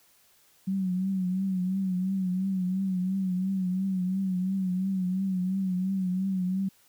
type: tone with vibrato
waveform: sine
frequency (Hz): 187.5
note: F#3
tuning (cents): +23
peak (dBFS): -25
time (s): 0.67-6.69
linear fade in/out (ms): 10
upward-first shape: triangle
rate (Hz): 2.9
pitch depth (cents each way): 74
effects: white hiss -62 dBFS RMS until 6.88 s